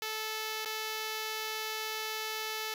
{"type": "tone with dropouts", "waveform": "5% pulse", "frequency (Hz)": 436.3, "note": "A4", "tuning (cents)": -15, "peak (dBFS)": -23, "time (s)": [0.02, 2.74], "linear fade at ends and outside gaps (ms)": 2, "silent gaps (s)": [0.649, 0.657], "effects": []}